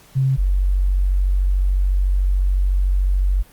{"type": "tone pair in turn", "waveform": "sine", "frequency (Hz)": [133.3, 46.9], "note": ["C3", "F#1"], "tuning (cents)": [33, 24], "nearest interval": "octave + tritone", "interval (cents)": 1809, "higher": "first", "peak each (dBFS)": -14, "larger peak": "neither", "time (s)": [[0.15, 0.37], [0.37, 3.43]], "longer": "second", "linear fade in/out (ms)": 20, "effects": ["pink hiss -49 dBFS RMS until 3.52 s", "Opus 48 kbps"]}